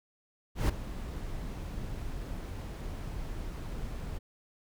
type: noise with ADSR envelope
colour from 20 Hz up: brown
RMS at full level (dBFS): -22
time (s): 0.55-4.19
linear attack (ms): 140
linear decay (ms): 9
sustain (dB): -16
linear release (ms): 21
effects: none